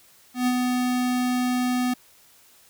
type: tone with ADSR envelope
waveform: square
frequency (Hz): 249.4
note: B3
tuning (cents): +17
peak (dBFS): -19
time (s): 0.34-1.94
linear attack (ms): 130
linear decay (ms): 47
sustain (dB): -3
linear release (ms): 8
effects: white hiss -55 dBFS RMS until 2.69 s